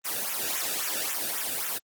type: noise with flanger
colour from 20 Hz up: white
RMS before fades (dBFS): -30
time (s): 0.04-1.79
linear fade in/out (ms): 20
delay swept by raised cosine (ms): 0.21 to 0.98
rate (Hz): 3.7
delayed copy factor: -1
effects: Opus 24 kbps